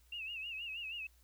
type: tone with vibrato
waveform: sine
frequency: 2700 Hz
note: E7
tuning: 41 cents sharp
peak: -40 dBFS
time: 0.12-1.07 s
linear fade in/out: 5 ms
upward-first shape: sine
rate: 6.3 Hz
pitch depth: 110 cents each way
effects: added 60 Hz sine -64 dBFS peak until 1.23 s + white hiss -71 dBFS RMS until 1.23 s